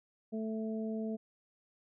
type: harmonic tone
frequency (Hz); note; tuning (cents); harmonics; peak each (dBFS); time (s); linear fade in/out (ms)
220; A3; 0; 1 / 2 / 3; -35 / -41 / -45; 0.32-1.17; 20
effects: none